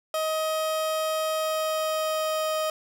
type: tone with pitch glide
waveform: 30% pulse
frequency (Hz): 630 to 625.6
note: D#5 to D#5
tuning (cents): +21 to +9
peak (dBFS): -22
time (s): 0.14-2.7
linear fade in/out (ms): 2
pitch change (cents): -12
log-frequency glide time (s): 1.38-2.56
effects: none